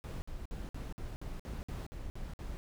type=noise bursts; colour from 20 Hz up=brown; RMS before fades=-41 dBFS; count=11; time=0.04-2.57 s; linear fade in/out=0 ms; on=180 ms; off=55 ms; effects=none